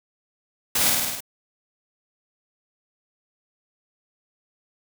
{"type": "noise with echo", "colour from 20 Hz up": "white", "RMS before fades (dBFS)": -22, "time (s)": [0.75, 0.9], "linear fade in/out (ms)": 5, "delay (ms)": 51, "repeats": 6, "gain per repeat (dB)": -2, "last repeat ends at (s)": 1.206, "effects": []}